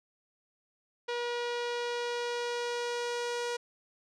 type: tone with low-pass filter sweep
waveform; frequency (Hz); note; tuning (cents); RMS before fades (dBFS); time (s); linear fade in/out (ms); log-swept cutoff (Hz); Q
sawtooth; 480; B4; -49; -34; 1.08-3.57; 10; 4100 to 6700; 1.2
effects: none